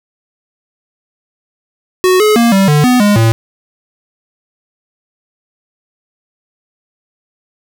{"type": "tone with pitch steps", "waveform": "square", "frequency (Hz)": [369.3, 425.4, 234.2, 194.2, 148.6, 249.6, 205.9, 113.3], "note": ["F#4", "G#4", "A#3", "G3", "D3", "B3", "G#3", "A#2"], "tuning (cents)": [-3, 42, 8, -16, 21, 19, -15, -49], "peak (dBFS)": -7, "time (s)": [2.04, 3.32], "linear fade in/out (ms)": 0, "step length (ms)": 160, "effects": []}